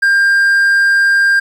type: tone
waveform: triangle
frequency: 1598 Hz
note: G6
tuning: 33 cents sharp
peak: -6 dBFS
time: 0.02-1.4 s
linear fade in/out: 10 ms
effects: 8-bit